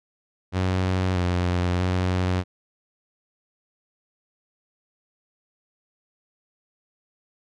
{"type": "tone with pitch steps", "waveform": "sawtooth", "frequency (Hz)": [92.8, 89.1, 91.5], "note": ["F#2", "F2", "F#2"], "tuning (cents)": [6, 35, -19], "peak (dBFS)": -17, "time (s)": [0.52, 2.44], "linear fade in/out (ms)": 50, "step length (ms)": 640, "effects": ["low-pass 5000 Hz 12 dB/octave"]}